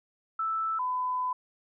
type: tone pair in turn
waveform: sine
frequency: 1318.5 / 1005.4 Hz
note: E6 / B5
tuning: 0 / +31 cents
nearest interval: perfect fourth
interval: 469 cents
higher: first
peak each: -27 dBFS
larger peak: neither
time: 0.39-0.79 / 0.79-1.33 s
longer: second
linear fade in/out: 5 ms
effects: none